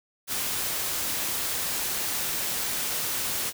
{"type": "noise", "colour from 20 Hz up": "white", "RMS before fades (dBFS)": -29, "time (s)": [0.27, 3.53], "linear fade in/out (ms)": 50, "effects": []}